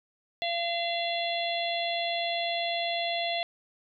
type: harmonic tone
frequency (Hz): 684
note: F5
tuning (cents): -36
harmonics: 1 / 3 / 4 / 5 / 6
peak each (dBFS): -30 / -36 / -37 / -34 / -38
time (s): 0.42-3.43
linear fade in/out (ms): 0
effects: none